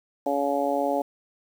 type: harmonic tone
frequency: 141.2 Hz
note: C#3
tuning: 32 cents sharp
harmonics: 2 / 3 / 4 / 5 / 6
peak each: -29 / -32 / -26 / -28 / -30 dBFS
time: 0.26-1.02 s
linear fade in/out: 5 ms
effects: 8-bit